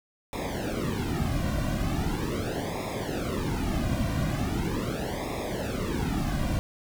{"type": "noise with flanger", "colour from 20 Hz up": "brown", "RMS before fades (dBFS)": -29, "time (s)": [0.33, 6.59], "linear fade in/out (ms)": 0, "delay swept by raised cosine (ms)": [0.66, 2.36], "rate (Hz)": 0.4, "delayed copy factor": -1, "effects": []}